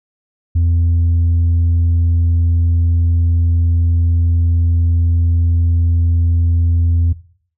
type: tone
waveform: sine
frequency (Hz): 84.4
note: E2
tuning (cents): +41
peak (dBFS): -8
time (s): 0.55-7.13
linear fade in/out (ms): 10
effects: noise-tail reverb RT60 0.5 s tail -18 dB re dry + tanh soft clip ceiling -9 dBFS